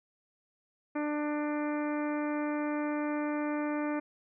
harmonic tone, 297.3 Hz, D4, 21 cents sharp, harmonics 1 / 2 / 3 / 4 / 5 / 6 / 7 / 8, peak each -31 / -37 / -41 / -43 / -45 / -47 / -48 / -49 dBFS, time 0.95-4 s, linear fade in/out 10 ms, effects none

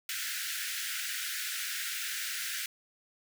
pink high-pass noise, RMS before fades -36 dBFS, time 0.09-2.66 s, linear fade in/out 2 ms, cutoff 1400 Hz, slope 96 dB/octave, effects none

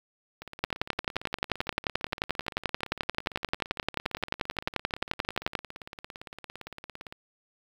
two click trains, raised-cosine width 0.3 ms, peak -9 / -24 dBFS, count 57 / 119, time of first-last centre 0.64-5.552 / 0.42-7.125 s, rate 11.4 / 17.6 Hz, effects 7-bit

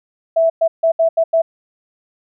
sine tone bursts at uneven times, 657 Hz, E5, 6 cents flat, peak -10 dBFS, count 6, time 0.36-0.5 / 0.61-0.68 / 0.83-0.92 / 0.99-1.09 / 1.17-1.24 / 1.33-1.42 s, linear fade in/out 10 ms, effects none

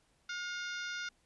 harmonic tone with a mistuned harmonic, 716 Hz, F5, 43 cents sharp, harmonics 2 / 3 / 4 / 5 / 6 / 7 / 8 / 9, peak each -39 / -47 / -50 / -47 / -53 / -50 / -51 / -57 dBFS, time 0.29-1.09 s, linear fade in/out 5 ms, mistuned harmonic 4, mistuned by -33 cents, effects pink hiss -72 dBFS RMS until 1.25 s + resampled to 24000 Hz

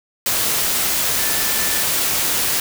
sine tone in noise, 1760 Hz, A6, in tune, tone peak -30 dBFS, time 1.19-1.83 s, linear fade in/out 2 ms, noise white, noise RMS -19 dBFS, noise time 0.26-2.6 s, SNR -14 dB, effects none

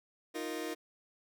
sawtooth chord, Eb suspended second, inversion none, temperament just, 311.1 / 350 / 466.7 Hz, Eb4 / F4 / Bb4, 0 / +4 / +2 cents, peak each -36 / -37 / -37 dBFS, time 0.34-0.75 s, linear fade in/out 20 ms, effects none

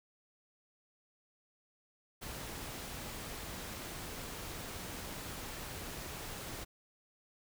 pink noise, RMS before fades -44 dBFS, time 2.21-6.65 s, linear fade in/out 20 ms, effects none

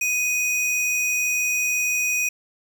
square tone pair together, 2493 / 5791 Hz, D#7 / F#8, +3 / -38 cents, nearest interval octave + minor third, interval 1459 cents, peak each -22 / -27 dBFS, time 0.01-2.29 s, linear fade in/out 5 ms, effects none

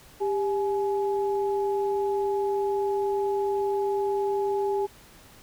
sine tone pair together, 397.5 / 842.3 Hz, G4 / G#5, +24 / +24 cents, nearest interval octave + minor second, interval 1300 cents, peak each -24 / -30 dBFS, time 0.2-4.87 s, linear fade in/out 20 ms, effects pink hiss -52 dBFS RMS until 5.42 s

